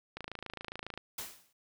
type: click train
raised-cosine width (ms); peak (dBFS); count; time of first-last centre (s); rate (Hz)
0.3; -24; 23; 0.17-0.976; 27.3
type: noise with exponential decay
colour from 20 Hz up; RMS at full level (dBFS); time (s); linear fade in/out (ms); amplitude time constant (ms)
white; -37; 1.18-1.53; 5; 76
effects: none